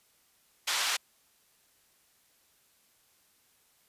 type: band-pass noise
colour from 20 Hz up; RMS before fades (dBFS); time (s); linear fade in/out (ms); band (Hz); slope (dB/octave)
white; -30; 0.67-0.97; 10; 940 to 5300; 12
effects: white hiss -67 dBFS RMS until 3.88 s + resampled to 32000 Hz